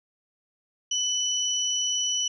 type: tone pair together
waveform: sine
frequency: 2994 / 5868 Hz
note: F#7 / F#8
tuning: +20 / -15 cents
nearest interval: octave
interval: 1165 cents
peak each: -26 / -27 dBFS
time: 0.91-2.28 s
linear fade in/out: 5 ms
effects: none